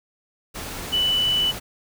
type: tone in noise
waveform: sine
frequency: 2978 Hz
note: F#7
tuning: 11 cents sharp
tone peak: -18 dBFS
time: 0.92-1.52 s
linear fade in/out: 20 ms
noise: pink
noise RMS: -33 dBFS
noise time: 0.54-1.6 s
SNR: +12 dB
effects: none